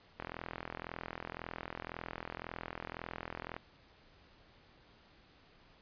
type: click train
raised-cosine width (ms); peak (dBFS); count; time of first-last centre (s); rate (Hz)
0.5; -25; 142; 0.2-3.565; 41.9
effects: pink hiss -63 dBFS RMS until 5.81 s + resampled to 11025 Hz